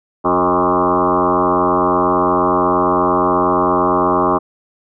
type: tone with frequency modulation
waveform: sine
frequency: 718 Hz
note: F5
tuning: 48 cents sharp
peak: -11 dBFS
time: 0.24-4.39 s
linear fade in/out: 20 ms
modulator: 88.6 Hz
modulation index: 5.6
effects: none